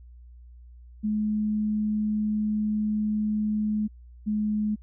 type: tone pair in turn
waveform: sine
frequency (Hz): 212.5 / 211.7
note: G#3 / G#3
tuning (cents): +40 / +33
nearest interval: unison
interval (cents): 7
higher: first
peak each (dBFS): -23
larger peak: neither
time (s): 1.03-3.88 / 4.26-4.76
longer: first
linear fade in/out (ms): 20
effects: added 60 Hz sine -45 dBFS peak until 4.82 s